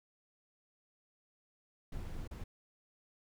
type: noise with dropouts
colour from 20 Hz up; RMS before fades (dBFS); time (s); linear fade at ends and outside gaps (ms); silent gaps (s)
brown; -42; 1.92-2.44; 5; 2.276-2.31
effects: none